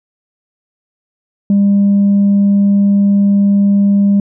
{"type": "tone", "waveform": "sine", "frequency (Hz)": 200.5, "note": "G3", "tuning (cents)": 39, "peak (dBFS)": -5, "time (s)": [1.5, 4.2], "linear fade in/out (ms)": 2, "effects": ["tanh soft clip ceiling -5 dBFS"]}